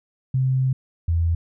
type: tone pair in turn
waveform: sine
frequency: 130.81 / 83.63 Hz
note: C3 / E2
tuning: 0 / +26 cents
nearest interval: minor sixth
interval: 774 cents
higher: first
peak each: -17 dBFS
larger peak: neither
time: 0.34-0.73 / 1.08-1.35 s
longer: first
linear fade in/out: 5 ms
effects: none